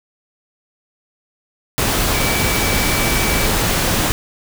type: tone in noise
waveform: sine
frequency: 2300 Hz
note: D7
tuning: 37 cents flat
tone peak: -24 dBFS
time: 2.14-3.46 s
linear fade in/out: 0 ms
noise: pink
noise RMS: -17 dBFS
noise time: 1.78-4.12 s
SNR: -10 dB
effects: none